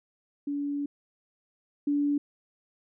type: tone pair in turn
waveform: sine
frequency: 286.3 / 288.6 Hz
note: D4 / D4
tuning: -44 / -30 cents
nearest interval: unison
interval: 14 cents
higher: second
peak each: -28 / -23 dBFS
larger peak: second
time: 0.47-0.86 / 1.87-2.18 s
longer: first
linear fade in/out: 5 ms
effects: none